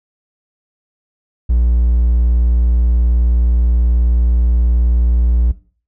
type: tone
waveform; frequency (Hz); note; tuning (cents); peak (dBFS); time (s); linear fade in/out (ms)
triangle; 59.4; A#1; +33; -8; 1.49-5.52; 10
effects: noise-tail reverb RT60 0.4 s tail -17 dB re dry